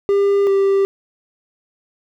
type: tone pair in turn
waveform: triangle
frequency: 399.8 / 392.7 Hz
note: G4 / G4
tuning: +34 / +3 cents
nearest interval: unison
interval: 31 cents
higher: first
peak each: -10 dBFS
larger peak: neither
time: 0.09-0.47 / 0.47-0.85 s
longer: neither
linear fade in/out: 0 ms
effects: none